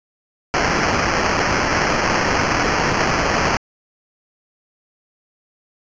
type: noise with sample-and-hold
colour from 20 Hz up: blue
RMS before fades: -18 dBFS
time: 0.54-3.57 s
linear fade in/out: 0 ms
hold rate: 3675 Hz
effects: resampled to 16000 Hz